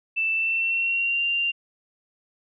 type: tone with pitch glide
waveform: sine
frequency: 2654 to 2781 Hz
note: E7 to F7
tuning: +11 to -8 cents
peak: -21 dBFS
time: 0.16-1.52 s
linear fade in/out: 20 ms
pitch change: +81 cents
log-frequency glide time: 0.33-1.23 s
effects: none